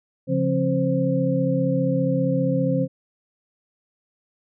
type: tone cluster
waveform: sine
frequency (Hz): 140.1 / 175.1 / 266.7 / 522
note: C#3 / F3 / C4 / C5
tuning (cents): +19 / +5 / +33 / -4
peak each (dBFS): -24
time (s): 0.27-2.88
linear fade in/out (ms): 50
effects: none